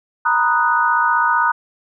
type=chord; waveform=sine; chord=B major seventh; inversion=third; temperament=equal; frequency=932.3 / 987.8 / 1244.5 / 1480 Hz; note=A#5 / B5 / D#6 / F#6; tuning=0 / 0 / 0 / 0 cents; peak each=-18 / -22 / -18 / -18 dBFS; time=0.25-1.52 s; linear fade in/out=10 ms; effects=none